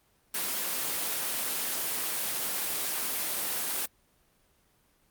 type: high-pass noise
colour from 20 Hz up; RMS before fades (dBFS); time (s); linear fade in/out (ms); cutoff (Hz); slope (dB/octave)
white; -31; 0.34-3.86; 5; 190; 12
effects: pink hiss -67 dBFS RMS until 5.1 s + Opus 24 kbps